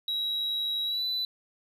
sine tone with pitch glide, 3863 to 3988 Hz, B7 to B7, -39 to +16 cents, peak -25 dBFS, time 0.08-1.25 s, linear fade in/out 2 ms, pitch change +55 cents, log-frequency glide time 0.85-1.04 s, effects tanh soft clip ceiling -26 dBFS

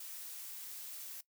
blue noise with amplitude modulation, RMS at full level -45 dBFS, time 0-1.21 s, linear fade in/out 5 ms, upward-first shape sine, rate 245 Hz, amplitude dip 35%, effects noise-tail reverb RT60 0.1 s tail -18 dB re dry

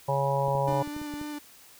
harmonic tone, 138.59 Hz, C#3, in tune, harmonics 1 / 3 / 4 / 5 / 6 / 7, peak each -29 / -36 / -28 / -38 / -31 / -30 dBFS, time 0.08-0.83 s, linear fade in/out 10 ms
clicks, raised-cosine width 3 ms, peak -28 dBFS, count 9, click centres 0.482 / 0.552 / 0.688 / 0.726 / 0.875 / 0.965 / 1.016 / 1.139 / 1.214 s
45% pulse tone with vibrato, 296 Hz, D4, 14 cents sharp, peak -34 dBFS, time 0.67-1.39 s, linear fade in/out 10 ms, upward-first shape square, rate 3.8 Hz, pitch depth 12 cents each way
effects white hiss -53 dBFS RMS until 1.79 s

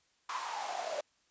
pink noise with high-pass filter sweep, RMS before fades -38 dBFS, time 0.29-1.01 s, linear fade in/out 5 ms, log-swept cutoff 1100 to 580 Hz, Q 7.6, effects white hiss -72 dBFS RMS until 1.3 s + resampled to 16000 Hz

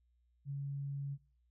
sine tone, 140 Hz, C#3, 18 cents sharp, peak -37 dBFS, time 0.45-1.18 s, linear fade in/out 50 ms, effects noise-tail reverb RT60 0.5 s tail -25 dB re dry + added 60 Hz sine -70 dBFS peak until 1.5 s

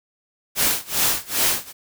white noise with tremolo, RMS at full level -18 dBFS, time 0.55-1.73 s, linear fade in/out 50 ms, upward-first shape sine, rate 2.5 Hz, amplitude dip 95%, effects none

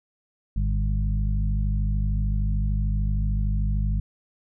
harmonic tone with a mistuned harmonic, 50.5 Hz, G#1, 48 cents flat, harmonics 1 / 2 / 3 / 4, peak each -22 / -28 / -32 / -34 dBFS, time 0.56-4 s, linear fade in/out 5 ms, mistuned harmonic 2, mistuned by +47 cents, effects none

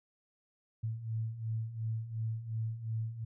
sine beating tone pair, 110 / 112.8 Hz, A2 / A2, 0 / +44 cents, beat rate 2.8 Hz, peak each -40 / -35 dBFS, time 0.83-3.25 s, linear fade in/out 10 ms, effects none

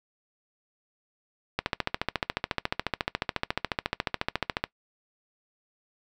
click train, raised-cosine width 0.3 ms, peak -9 dBFS, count 44, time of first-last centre 1.59-4.64 s, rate 14.1 Hz, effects noise-tail reverb RT60 0.1 s tail -21 dB re dry

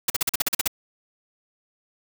white noise bursts, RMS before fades -21 dBFS, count 10, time 0.08-0.677 s, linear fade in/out 5 ms, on 21 ms, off 43 ms, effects none

